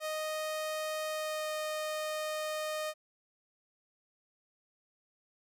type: tone with pitch glide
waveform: sawtooth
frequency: 621 to 616.7 Hz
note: D#5 to D#5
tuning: -3 to -16 cents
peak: -30 dBFS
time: 0-2.94 s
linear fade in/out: 50 ms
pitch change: -13 cents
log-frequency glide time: 1.08-1.51 s
effects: none